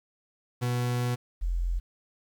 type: tone pair in turn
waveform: 40% pulse / sine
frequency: 122.5 / 43.31 Hz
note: B2 / F1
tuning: -14 / -14 cents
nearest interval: octave + tritone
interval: 1800 cents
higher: first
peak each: -25 dBFS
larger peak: neither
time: 0.61-1.16 / 1.41-1.8 s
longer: first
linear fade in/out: 20 ms
effects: 10-bit